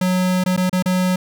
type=tone with dropouts; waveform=square; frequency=183.5 Hz; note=F#3; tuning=14 cents flat; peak=-16 dBFS; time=0.01-1.16 s; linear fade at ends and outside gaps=5 ms; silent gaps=0.439-0.46 / 0.565-0.575 / 0.696-0.728 / 0.825-0.858 s; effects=none